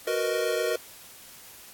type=chord; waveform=square; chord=B major seventh; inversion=second; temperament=equal; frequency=370 / 466.2 / 493.9 / 622.3 Hz; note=F#4 / A#4 / B4 / D#5; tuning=0 / 0 / 0 / 0 cents; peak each=-33 / -29 / -33 / -31 dBFS; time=0.07-0.76 s; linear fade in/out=5 ms; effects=white hiss -48 dBFS RMS until 1.73 s + AAC 64 kbps